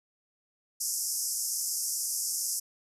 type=band-pass noise; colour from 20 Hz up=pink; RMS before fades=-32 dBFS; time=0.8-2.6 s; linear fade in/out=10 ms; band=5100 to 13000 Hz; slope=96 dB/octave; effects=none